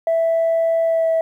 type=tone with pitch glide; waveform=sine; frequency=659.3 to 652.1 Hz; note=E5 to E5; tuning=0 to -19 cents; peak=-13 dBFS; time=0.07-1.21 s; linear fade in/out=2 ms; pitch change=-19 cents; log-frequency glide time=0.85-1.09 s; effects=tanh soft clip ceiling -12 dBFS + 9-bit